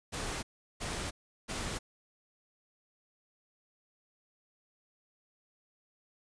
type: noise bursts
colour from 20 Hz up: pink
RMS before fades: -37 dBFS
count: 3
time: 0.12-1.79 s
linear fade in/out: 20 ms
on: 310 ms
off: 370 ms
effects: resampled to 22050 Hz

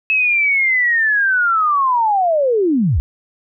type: linear sweep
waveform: sine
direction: down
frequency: 2600 to 54.3 Hz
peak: -12 dBFS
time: 0.1-3 s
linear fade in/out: 0 ms
effects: none

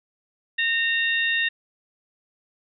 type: harmonic tone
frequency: 920 Hz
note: A#5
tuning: 23 cents flat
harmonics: 2 / 3 / 4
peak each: -22 / -26 / -28 dBFS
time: 0.58-1.49 s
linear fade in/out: 10 ms
effects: none

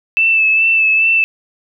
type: tone with vibrato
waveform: sine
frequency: 2637 Hz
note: E7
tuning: in tune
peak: -9 dBFS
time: 0.17-1.24 s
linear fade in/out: 0 ms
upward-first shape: sine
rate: 2.4 Hz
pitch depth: 26 cents each way
effects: none

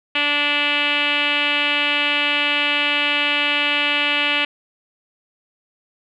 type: tone with low-pass filter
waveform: 5% pulse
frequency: 291.3 Hz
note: D4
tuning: 14 cents flat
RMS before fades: -19 dBFS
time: 0.15-4.45 s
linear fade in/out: 5 ms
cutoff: 2800 Hz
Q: 4.4
effects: none

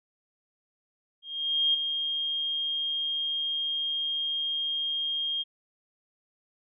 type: tone with ADSR envelope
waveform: sine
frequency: 3227 Hz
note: G7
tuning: 50 cents sharp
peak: -20 dBFS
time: 1.22-5.44 s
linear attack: 520 ms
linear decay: 10 ms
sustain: -7 dB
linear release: 28 ms
effects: none

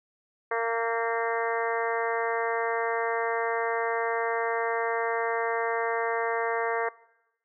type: harmonic tone with a mistuned harmonic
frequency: 230 Hz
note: A#3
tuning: 23 cents flat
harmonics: 2 / 3 / 4 / 5 / 6 / 7 / 8 / 9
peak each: -29 / -33 / -34 / -33 / -39 / -36 / -35 / -40 dBFS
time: 0.51-6.89 s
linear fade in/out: 5 ms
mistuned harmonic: 7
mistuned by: -22 cents
effects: noise-tail reverb RT60 0.9 s tail -21 dB re dry

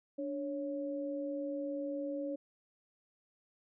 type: tone pair together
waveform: sine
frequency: 291.1 / 554.4 Hz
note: D4 / C#5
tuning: -15 / 0 cents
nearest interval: major seventh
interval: 1115 cents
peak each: -38 / -38 dBFS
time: 0.18-2.36 s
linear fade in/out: 10 ms
effects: none

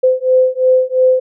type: beating tone pair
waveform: sine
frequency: 512 / 514.9 Hz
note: C5 / C5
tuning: -38 / -28 cents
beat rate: 2.9 Hz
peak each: -12 dBFS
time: 0.03-1.2 s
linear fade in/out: 10 ms
effects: none

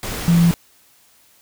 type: tone in noise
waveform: sine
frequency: 170 Hz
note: F3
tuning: 46 cents flat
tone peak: -10 dBFS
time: 0.28-0.51 s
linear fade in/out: 0 ms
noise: pink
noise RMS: -27 dBFS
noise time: 0.03-0.54 s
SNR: +14 dB
effects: white hiss -54 dBFS RMS until 1.41 s

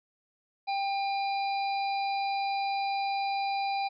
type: harmonic tone with a mistuned harmonic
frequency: 803 Hz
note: G5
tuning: 41 cents sharp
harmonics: 1 / 3 / 5 / 6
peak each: -28 / -38 / -42 / -44 dBFS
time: 0.67-3.89 s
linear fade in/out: 20 ms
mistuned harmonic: 1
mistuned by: -27 cents
effects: none

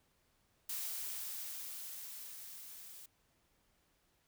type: noise with level ramp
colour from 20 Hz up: blue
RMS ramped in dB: -40 to -53 dBFS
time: 0.69-3.06 s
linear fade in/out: 5 ms
effects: pink hiss -75 dBFS RMS until 4.27 s

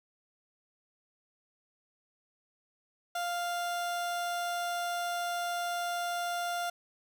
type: tone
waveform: 30% pulse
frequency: 698.5 Hz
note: F5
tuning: in tune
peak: -29 dBFS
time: 3.15-6.7 s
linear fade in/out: 5 ms
effects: none

